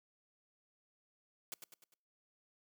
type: noise with echo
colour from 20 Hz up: white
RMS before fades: -44 dBFS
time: 1.52-1.54 s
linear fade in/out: 0 ms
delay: 100 ms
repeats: 4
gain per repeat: -6 dB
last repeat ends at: 1.94 s
effects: noise-tail reverb RT60 0.6 s tail -26 dB re dry + high-pass 150 Hz 12 dB/octave